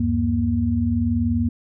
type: tone cluster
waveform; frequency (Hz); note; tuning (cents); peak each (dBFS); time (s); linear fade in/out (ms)
sine; 76.4 / 96.9 / 236.7; D#2 / G2 / A#3; -31 / -20 / +27; -25 / -23 / -20; 0-1.49; 5
effects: none